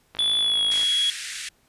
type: click train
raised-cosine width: 0.3 ms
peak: -21 dBFS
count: 38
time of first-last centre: 0.15-0.831 s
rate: 54.3 Hz
type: tone with pitch glide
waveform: triangle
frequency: 3445 to 3333 Hz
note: A7 to G#7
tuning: -37 to +5 cents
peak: -18 dBFS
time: 0.19-1.1 s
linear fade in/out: 0 ms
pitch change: -58 cents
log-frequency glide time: 0.4-0.62 s
type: band-pass noise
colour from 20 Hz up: pink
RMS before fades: -34 dBFS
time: 0.71-1.49 s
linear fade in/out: 5 ms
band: 1600 to 10000 Hz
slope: 48 dB/octave
effects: pink hiss -63 dBFS RMS until 1.68 s + resampled to 32000 Hz